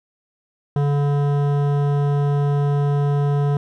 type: tone with hard clipping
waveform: triangle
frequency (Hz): 143.4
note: D3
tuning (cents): -41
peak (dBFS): -18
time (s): 0.76-3.57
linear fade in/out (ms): 2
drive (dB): 18
effects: none